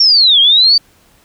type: linear two-way sweep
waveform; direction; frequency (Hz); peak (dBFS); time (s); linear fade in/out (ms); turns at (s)
sine; down then up; 5560 to 3166 to 4649; -5; 0-0.78; 5; 0.4
effects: pink hiss -50 dBFS RMS until 1.24 s